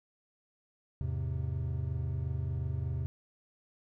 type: chord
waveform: triangle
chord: E augmented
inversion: none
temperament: equal with one note detuned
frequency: 82.41 / 105.46 / 130.81 Hz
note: E2 / G#2 / B#2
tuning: 0 / +27 / 0 cents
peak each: -33 / -37 / -33 dBFS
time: 1.01-3.06 s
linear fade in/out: 0 ms
effects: none